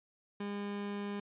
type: tone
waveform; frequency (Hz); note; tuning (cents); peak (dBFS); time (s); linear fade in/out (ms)
30% pulse; 203.1; G#3; -38; -34; 0.4-1.2; 5
effects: resampled to 8000 Hz